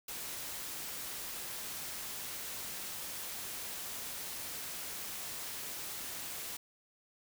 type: noise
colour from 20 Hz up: white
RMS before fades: -42 dBFS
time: 0.08-6.57 s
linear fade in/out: 5 ms
effects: none